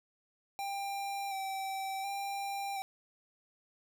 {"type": "tone with vibrato", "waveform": "square", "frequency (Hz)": 784, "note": "G5", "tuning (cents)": 0, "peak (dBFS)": -36, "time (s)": [0.59, 2.82], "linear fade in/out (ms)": 0, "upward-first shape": "square", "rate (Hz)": 0.69, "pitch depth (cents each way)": 22, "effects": []}